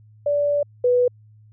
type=tone pair in turn; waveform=sine; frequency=580 / 492.9 Hz; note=D5 / B4; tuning=-22 / -3 cents; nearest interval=minor third; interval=281 cents; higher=first; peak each=-17 / -14 dBFS; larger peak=second; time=0.26-0.63 / 0.84-1.08 s; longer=first; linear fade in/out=5 ms; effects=added 107 Hz sine -47 dBFS peak until 1.52 s